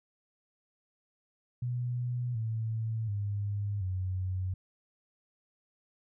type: tone with pitch steps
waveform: sine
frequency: 122.6 / 111.78 / 101.91 / 92.91 Hz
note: B2 / A2 / G#2 / F#2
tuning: -12 / +28 / -32 / +8 cents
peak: -30 dBFS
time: 1.62-4.54 s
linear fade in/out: 5 ms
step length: 730 ms
effects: none